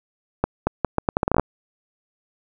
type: accelerating click train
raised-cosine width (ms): 1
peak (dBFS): -4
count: 13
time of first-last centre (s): 0.44-1.397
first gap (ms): 230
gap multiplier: 0.77
effects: none